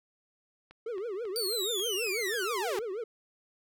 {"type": "click train", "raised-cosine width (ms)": 0.3, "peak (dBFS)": -35, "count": 7, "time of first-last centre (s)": [0.71, 2.34], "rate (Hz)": 3.68}
{"type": "tone with vibrato", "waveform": "triangle", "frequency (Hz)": 422.2, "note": "G#4", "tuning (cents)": 29, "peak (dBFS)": -31, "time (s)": [0.86, 3.04], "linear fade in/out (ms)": 5, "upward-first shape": "triangle", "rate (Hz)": 6.2, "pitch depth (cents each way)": 290}
{"type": "linear sweep", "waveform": "sawtooth", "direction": "down", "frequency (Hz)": [4650, 370.2], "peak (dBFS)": -28, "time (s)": [1.36, 2.79], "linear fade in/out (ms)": 0}
{"effects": []}